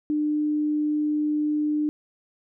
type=tone; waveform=sine; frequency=300.3 Hz; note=D4; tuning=39 cents sharp; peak=-21 dBFS; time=0.1-1.89 s; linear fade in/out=0 ms; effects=none